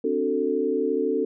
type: chord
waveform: sine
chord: D dominant seventh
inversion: third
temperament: equal with one note detuned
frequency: 261.6 / 293.7 / 370 / 444.1 Hz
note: C4 / D4 / F#4 / A4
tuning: 0 / 0 / 0 / +16 cents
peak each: -29 / -28 / -28 / -24 dBFS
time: 0.04-1.25 s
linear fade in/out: 5 ms
effects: none